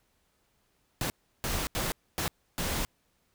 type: noise bursts at uneven times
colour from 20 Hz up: pink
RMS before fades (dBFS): -31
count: 5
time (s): 1.01-1.1 / 1.44-1.67 / 1.75-1.92 / 2.18-2.28 / 2.58-2.85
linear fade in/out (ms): 0
effects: pink hiss -72 dBFS RMS until 3.34 s